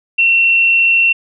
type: tone with frequency modulation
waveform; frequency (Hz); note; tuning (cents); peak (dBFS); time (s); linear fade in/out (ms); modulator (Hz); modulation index
sine; 2717; F7; -48; -8; 0.18-1.13; 10; 107; 0.3
effects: none